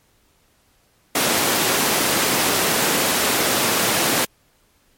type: high-pass noise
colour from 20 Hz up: pink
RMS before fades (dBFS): -19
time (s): 1.15-4.25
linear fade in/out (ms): 5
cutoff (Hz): 230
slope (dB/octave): 12
effects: pink hiss -60 dBFS RMS until 4.97 s + MP3 64 kbps